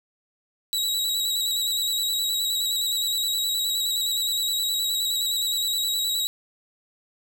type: tone with vibrato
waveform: sawtooth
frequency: 3879 Hz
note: B7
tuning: 32 cents flat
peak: -20 dBFS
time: 0.73-6.27 s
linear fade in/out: 0 ms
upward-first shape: square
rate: 9.6 Hz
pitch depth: 28 cents each way
effects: none